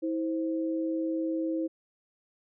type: tone pair together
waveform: sine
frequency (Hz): 324 / 523.3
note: E4 / C5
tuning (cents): -30 / 0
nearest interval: minor sixth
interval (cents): 830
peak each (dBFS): -28 / -35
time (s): 0.02-1.68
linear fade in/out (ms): 20
effects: none